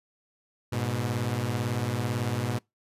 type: beating tone pair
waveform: sawtooth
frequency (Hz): 103.83 / 121.83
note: G#2 / B2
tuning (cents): 0 / -23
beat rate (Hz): 18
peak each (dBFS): -27 / -25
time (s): 0.72-2.59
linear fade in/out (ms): 10
effects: noise-tail reverb RT60 0.2 s tail -26 dB re dry + resampled to 32000 Hz